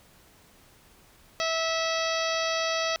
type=harmonic tone with a mistuned harmonic; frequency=652 Hz; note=E5; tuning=19 cents flat; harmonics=1 / 2 / 3 / 4 / 5 / 6 / 7 / 8 / 9; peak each=-29 / -32 / -34 / -35 / -36 / -37 / -37 / -38 / -39 dBFS; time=1.4-2.96 s; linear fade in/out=0 ms; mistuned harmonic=6; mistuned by=-17 cents; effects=pink hiss -57 dBFS RMS until 3 s